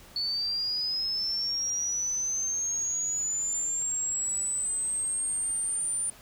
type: linear sweep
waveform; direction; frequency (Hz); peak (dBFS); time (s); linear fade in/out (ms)
sine; up; 4435 to 9260; -27; 0.16-6.1; 2
effects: pink hiss -52 dBFS RMS until 6.21 s